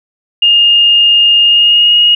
sine tone with pitch glide, 2832 to 2873 Hz, F7 to F7, +23 to +48 cents, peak -4 dBFS, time 0.42-2.15 s, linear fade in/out 5 ms, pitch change +25 cents, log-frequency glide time 1.43-1.96 s, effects none

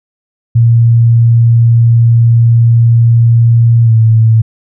sine tone with pitch glide, 116.54 to 112.12 Hz, A#2 to A2, 0 to +33 cents, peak -3 dBFS, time 0.55-4.42 s, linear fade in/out 10 ms, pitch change -67 cents, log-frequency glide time 3.84-3.92 s, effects none

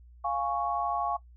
sine chord, Db major, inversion first, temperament equal, 698.5 / 830.6 / 1108.7 Hz, F5 / Ab5 / Db6, 0 / 0 / 0 cents, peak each -32 / -32 / -31 dBFS, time 0.24-1.17 s, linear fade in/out 10 ms, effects noise-tail reverb RT60 0.1 s tail -17 dB re dry + added 60 Hz sine -50 dBFS peak until 1.36 s

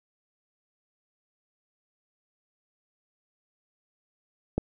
click, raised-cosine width 2 ms, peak -12 dBFS, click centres 4.58 s, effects none

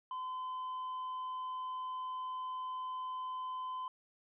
triangle tone, 1022 Hz, C6, 41 cents flat, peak -36 dBFS, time 0.11-3.88 s, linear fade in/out 2 ms, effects resampled to 8000 Hz

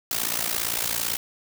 white noise with amplitude modulation, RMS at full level -23 dBFS, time 0.11-1.17 s, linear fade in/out 2 ms, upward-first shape sine, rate 57.7 Hz, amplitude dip 85%, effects none

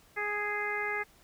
harmonic tone, 415.3 Hz, G#4, in tune, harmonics 1 / 2 / 3 / 4 / 5 / 6, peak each -38 / -39 / -40 / -36 / -34 / -46 dBFS, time 0.16-1.04 s, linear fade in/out 20 ms, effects pink hiss -61 dBFS RMS until 1.23 s

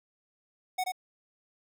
square tone with echo, 740 Hz, F#5, in tune, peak -28 dBFS, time 0.78-0.84 s, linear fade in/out 10 ms, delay 81 ms, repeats 1, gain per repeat -3 dB, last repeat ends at 0.921 s, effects none

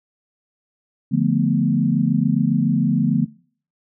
sine chord, B half-diminished seventh, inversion first, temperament equal, 146.83 / 174.61 / 220 / 246.9 Hz, D3 / F3 / A3 / B3, 0 / 0 / 0 / 0 cents, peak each -21 dBFS, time 1.11-3.26 s, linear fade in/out 20 ms, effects noise-tail reverb RT60 0.5 s tail -23 dB re dry

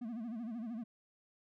triangle tone with vibrato, 229.5 Hz, A#3, 27 cents flat, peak -37 dBFS, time 0.01-0.84 s, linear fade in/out 10 ms, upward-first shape sine, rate 13 Hz, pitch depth 130 cents each way, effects none

